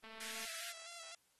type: click train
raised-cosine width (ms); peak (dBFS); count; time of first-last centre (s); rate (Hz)
0.3; -38; 92; 0.04-0.45; 222
type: high-pass noise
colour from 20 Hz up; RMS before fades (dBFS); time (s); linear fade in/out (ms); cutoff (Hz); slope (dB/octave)
pink; -47; 0.2-0.72; 5; 1500; 48
type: tone with vibrato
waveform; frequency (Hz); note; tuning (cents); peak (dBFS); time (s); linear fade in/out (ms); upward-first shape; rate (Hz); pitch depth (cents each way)
5% pulse; 672; E5; +33; -39; 0.35-1.15; 2; square; 3.9; 35
effects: white hiss -75 dBFS RMS until 1.39 s + AAC 32 kbps